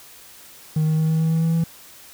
triangle tone with pitch steps, 155.56 / 156.91 / 158.28 / 159.66 / 161.05 / 162.45 / 163.86 / 165.29 Hz, D#3 / D#3 / D#3 / D#3 / E3 / E3 / E3 / E3, 0 / +15 / +30 / +45 / -40 / -25 / -10 / +5 cents, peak -14 dBFS, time 0.76-1.64 s, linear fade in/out 5 ms, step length 110 ms, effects tanh soft clip ceiling -10 dBFS + white hiss -45 dBFS RMS until 2.13 s

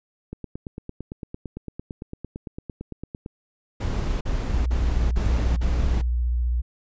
click train, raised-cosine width 3 ms, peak -20 dBFS, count 27, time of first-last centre 0.33-3.261 s, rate 8.87 Hz
brown noise bursts, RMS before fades -25 dBFS, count 5, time 3.8-6.018 s, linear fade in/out 10 ms, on 410 ms, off 42 ms
sine tone with vibrato, 60.1 Hz, B1, 46 cents flat, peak -20 dBFS, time 4.52-6.62 s, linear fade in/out 20 ms, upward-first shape sine, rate 15 Hz, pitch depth 40 cents each way
effects resampled to 16000 Hz

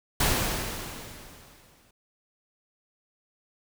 pink noise with exponential decay, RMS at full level -22 dBFS, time 0.2-1.91 s, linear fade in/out 5 ms, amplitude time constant 370 ms, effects none

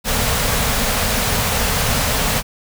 pink band-stop noise, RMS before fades -18 dBFS, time 0.04-2.43 s, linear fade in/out 50 ms, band 270 to 410 Hz, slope 96 dB/octave, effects none

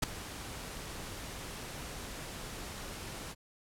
pink noise with ADSR envelope, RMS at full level -26 dBFS, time 0.02-3.35 s, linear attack 14 ms, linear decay 7 ms, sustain -17 dB, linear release 40 ms, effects low-pass 12000 Hz 12 dB/octave

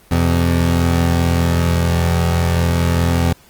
25% pulse tone pair together, 85.03 / 127.4 Hz, F2 / C3, -46 / -46 cents, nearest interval perfect fifth, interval 700 cents, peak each -10 / -17 dBFS, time 0.11-3.33 s, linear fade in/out 5 ms, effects pink hiss -48 dBFS RMS until 3.49 s + Opus 24 kbps

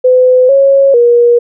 sine tone with pitch steps, 507 / 549 / 477.2 Hz, B4 / C#5 / A#4, +45 / -17 / +41 cents, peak -3 dBFS, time 0.04-1.39 s, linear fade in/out 10 ms, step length 450 ms, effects none

